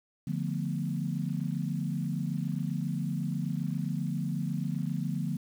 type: chord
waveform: sine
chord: B half-diminished seventh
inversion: first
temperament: equal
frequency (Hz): 146.83 / 174.61 / 220 / 246.9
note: D3 / F3 / A3 / B3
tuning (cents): 0 / 0 / 0 / 0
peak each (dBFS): -33 / -33 / -37 / -38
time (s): 0.27-5.37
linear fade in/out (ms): 5
effects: 9-bit